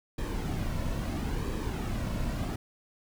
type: noise with flanger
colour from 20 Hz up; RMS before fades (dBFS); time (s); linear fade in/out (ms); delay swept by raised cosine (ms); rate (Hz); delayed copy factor
brown; -32; 0.18-2.56; 5; 1.4 to 2.5; 0.75; -0.5
effects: none